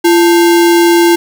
sine tone with sample-and-hold, 341.4 Hz, F4, 39 cents flat, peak -4 dBFS, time 0.04-1.16 s, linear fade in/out 10 ms, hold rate 1225 Hz, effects none

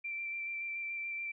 sine tone with vibrato, 2350 Hz, D7, 1 cent sharp, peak -36 dBFS, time 0.04-1.32 s, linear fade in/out 10 ms, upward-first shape square, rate 7 Hz, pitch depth 11 cents each way, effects none

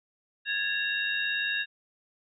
sine tone cluster, 1656 / 1754 / 2758 / 3734 Hz, G#6 / A6 / F7 / A#7, -5 / -6 / -22 / +2 cents, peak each -30 / -36 / -32 / -34 dBFS, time 0.45-1.66 s, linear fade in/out 50 ms, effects none

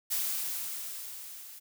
blue noise with level ramp, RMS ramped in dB -30 to -48 dBFS, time 0.1-1.6 s, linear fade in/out 20 ms, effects none

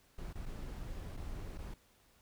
brown noise with dropouts, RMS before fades -43 dBFS, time 0.18-1.74 s, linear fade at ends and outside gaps 5 ms, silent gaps 0.33-0.354 / 0.456-0.462 / 1.168-1.172 / 1.577-1.586 s, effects pink hiss -68 dBFS RMS until 2.21 s

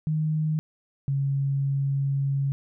sine tone pair in turn, 155.2 / 138.27 Hz, D#3 / C#3, -4 / -4 cents, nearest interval major second, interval 200 cents, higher first, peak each -22 dBFS, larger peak neither, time 0.07-0.59 / 1.08-2.52 s, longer second, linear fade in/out 0 ms, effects none

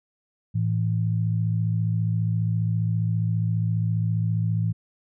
sine tone pair together, 110 / 164.81 Hz, A2 / E3, 0 / 0 cents, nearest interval perfect fifth, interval 700 cents, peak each -22 / -26 dBFS, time 0.54-4.73 s, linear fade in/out 20 ms, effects none

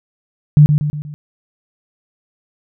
sine tone with echo, 148.8 Hz, D3, 23 cents sharp, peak -3 dBFS, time 0.57-0.66 s, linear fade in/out 0 ms, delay 120 ms, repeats 4, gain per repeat -6 dB, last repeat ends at 1.14 s, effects none

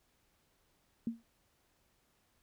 sine tone with exponential decay, 230.3 Hz, A#3, 21 cents flat, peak -29 dBFS, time 1.07-1.23 s, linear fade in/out 2 ms, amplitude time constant 33 ms, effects pink hiss -74 dBFS RMS until 2.42 s

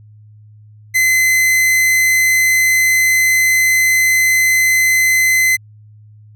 45% pulse tone, 2045 Hz, C7, 40 cents flat, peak -10 dBFS, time 0.94-5.57 s, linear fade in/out 20 ms, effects added 106 Hz sine -39 dBFS peak until 6.35 s

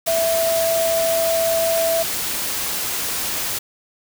sine tone in noise, 661 Hz, E5, 5 cents sharp, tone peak -17 dBFS, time 0.07-2.03 s, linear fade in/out 10 ms, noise white, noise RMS -24 dBFS, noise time 0.06-3.59 s, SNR +4 dB, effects none

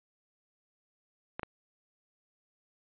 clicks, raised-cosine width 0.5 ms, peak -20 dBFS, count 2, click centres 1.395 / 1.432 s, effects resampled to 8000 Hz

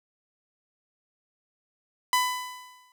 sawtooth tone with exponential decay, 1000 Hz, B5, 21 cents sharp, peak -15 dBFS, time 2.13-2.92 s, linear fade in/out 1 ms, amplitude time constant 170 ms, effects none

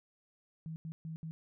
sine tone bursts at uneven times, 160.7 Hz, E3, 44 cents flat, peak -39 dBFS, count 4, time 0.66-0.76 / 0.85-0.92 / 1.05-1.16 / 1.23-1.31 s, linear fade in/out 0 ms, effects none

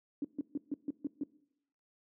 sine tone bursts, 286.6 Hz, D4, 42 cents flat, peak -31 dBFS, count 7, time 0.22-1.235 s, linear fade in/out 2 ms, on 25 ms, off 140 ms, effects noise-tail reverb RT60 0.8 s tail -21 dB re dry + high-pass 150 Hz 12 dB/octave

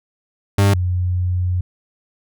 40% pulse / sine tone pair in turn, 100 / 89.96 Hz, G2 / F#2, +35 / -48 cents, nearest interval major second, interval 183 cents, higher first, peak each -10 / -16 dBFS, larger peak first, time 0.58-0.74 / 0.74-1.61 s, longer second, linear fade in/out 5 ms, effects none

